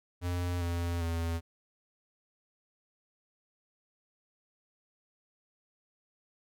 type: tone with pitch steps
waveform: square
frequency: 88.4 / 85.88 / 83.44 Hz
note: F2 / F2 / E2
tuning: +22 / -29 / +22 cents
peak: -31 dBFS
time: 0.21-1.41 s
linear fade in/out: 50 ms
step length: 400 ms
effects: none